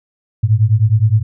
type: beating tone pair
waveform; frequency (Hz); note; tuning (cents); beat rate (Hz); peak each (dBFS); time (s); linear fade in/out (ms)
sine; 103.83 / 113.53; G#2 / A#2; 0 / -45; 9.7; -12; 0.43-1.23; 10
effects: none